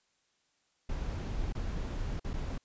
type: noise with dropouts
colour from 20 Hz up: brown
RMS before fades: -35 dBFS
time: 0.89-2.58 s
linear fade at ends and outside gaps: 5 ms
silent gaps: 1.525-1.55 / 2.197-2.244 / 2.334-2.338 s
effects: white hiss -74 dBFS RMS until 2.64 s + resampled to 16000 Hz